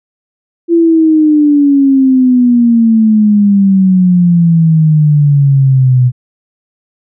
sine exponential sweep, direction down, 341.4 to 123.47 Hz, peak -4 dBFS, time 0.68-6.12 s, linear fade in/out 50 ms, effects none

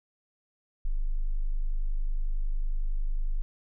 sine tone, 25.48 Hz, G#0, 32 cents flat, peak -24 dBFS, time 0.85-3.42 s, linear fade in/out 0 ms, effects none

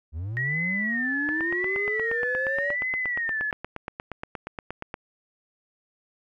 triangle linear sweep, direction up, 71.5 to 590 Hz, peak -27 dBFS, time 0.12-2.76 s, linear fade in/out 50 ms
sine tone with vibrato, 1868 Hz, A#6, 3 cents sharp, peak -25 dBFS, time 0.37-3.51 s, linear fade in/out 0 ms, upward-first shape sine, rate 0.88 Hz, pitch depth 150 cents each way
click train, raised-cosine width 0.5 ms, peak -18 dBFS, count 32, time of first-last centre 1.29-4.941 s, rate 8.49 Hz
effects none

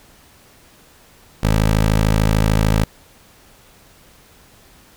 15% pulse tone, 53.4 Hz, G#1, 49 cents sharp, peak -7 dBFS, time 1.43-2.84 s, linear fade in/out 5 ms, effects pink hiss -49 dBFS RMS until 4.96 s

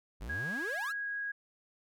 45% pulse exponential sweep, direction up, 43.65 to 1500 Hz, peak -39 dBFS, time 0.2-0.93 s, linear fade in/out 20 ms
sine tone, 1649 Hz, G#6, 13 cents flat, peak -34 dBFS, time 0.29-1.32 s, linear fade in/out 10 ms
effects none

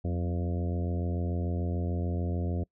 harmonic tone with a mistuned harmonic, 86.8 Hz, F2, 10 cents flat, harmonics 1 / 2 / 3 / 4 / 5 / 6 / 7 / 8, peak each -29 / -35 / -39 / -41 / -43 / -45 / -46 / -47 dBFS, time 0.04-2.64 s, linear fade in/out 10 ms, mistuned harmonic 2, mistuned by +59 cents, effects noise-tail reverb RT60 0.1 s tail -25 dB re dry

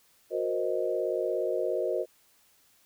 sine chord, C half-diminished seventh, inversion second, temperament equal with one note detuned, 364.9 / 466.2 / 523.3 / 622.3 Hz, Gb4 / Bb4 / C5 / Eb5, -24 / 0 / 0 / 0 cents, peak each -32 dBFS, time 0.3-2.06 s, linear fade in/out 50 ms, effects white hiss -64 dBFS RMS until 2.85 s

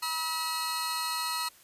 sawtooth tone cluster, 968 / 1286 / 4262 Hz, B5 / E6 / C8, -35 / -43 / +31 cents, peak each -31 dBFS, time 0.02-1.49 s, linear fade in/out 10 ms, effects white hiss -57 dBFS RMS until 1.63 s + resampled to 32000 Hz

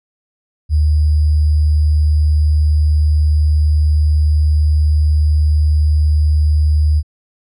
sine tone with sample-and-hold, 75.8 Hz, D#2, 45 cents flat, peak -9 dBFS, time 0.69-7.03 s, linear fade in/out 50 ms, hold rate 4900 Hz, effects resampled to 22050 Hz

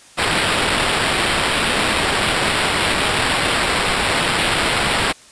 blue noise with sample-and-hold, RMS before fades -18 dBFS, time 0.17-5.13 s, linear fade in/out 20 ms, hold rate 6300 Hz, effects white hiss -45 dBFS RMS until 5.31 s + resampled to 22050 Hz

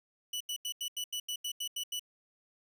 sawtooth tone bursts, 2960 Hz, F#7, in tune, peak -31 dBFS, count 11, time 0.33-1.995 s, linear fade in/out 5 ms, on 75 ms, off 84 ms, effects none

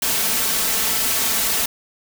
white noise with comb filter, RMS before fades -20 dBFS, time 0.02-1.66 s, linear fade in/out 5 ms, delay 4.5 ms, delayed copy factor +0.55, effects none

